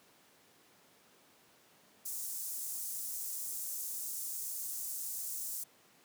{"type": "high-pass noise", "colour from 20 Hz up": "pink", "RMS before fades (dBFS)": -40, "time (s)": [2.05, 5.64], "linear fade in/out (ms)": 10, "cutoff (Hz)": 7200, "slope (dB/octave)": 24, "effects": ["pink hiss -64 dBFS RMS until 6.04 s", "high-pass 200 Hz 12 dB/octave"]}